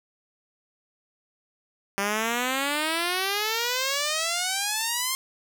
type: exponential sweep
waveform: 5% pulse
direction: up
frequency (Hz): 196 to 1066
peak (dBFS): -13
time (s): 1.98-5.15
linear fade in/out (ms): 0
effects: none